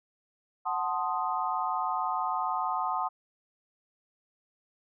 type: chord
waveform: sine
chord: F# diminished seventh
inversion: none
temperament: equal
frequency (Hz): 740 / 880 / 1046.5 / 1244.5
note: F#5 / A5 / C6 / Eb6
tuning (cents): 0 / 0 / 0 / 0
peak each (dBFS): -33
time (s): 0.65-3.09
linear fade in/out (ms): 20
effects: none